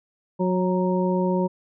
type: harmonic tone with a mistuned harmonic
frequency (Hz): 182.9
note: F#3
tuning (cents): -20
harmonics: 1 / 2 / 3 / 5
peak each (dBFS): -22 / -25 / -27 / -29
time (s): 0.39-1.48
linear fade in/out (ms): 20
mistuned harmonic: 5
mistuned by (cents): +33
effects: none